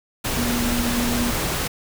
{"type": "tone in noise", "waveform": "sine", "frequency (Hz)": 239.8, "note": "A#3", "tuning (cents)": 49, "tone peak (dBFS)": -22, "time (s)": [0.37, 1.31], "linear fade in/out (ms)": 10, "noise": "pink", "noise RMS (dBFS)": -24, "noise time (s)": [0.24, 1.68], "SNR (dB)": -1, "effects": []}